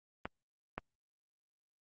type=clicks; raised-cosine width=0.5 ms; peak=-22 dBFS; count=2; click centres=0.255 / 0.78 s; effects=Opus 24 kbps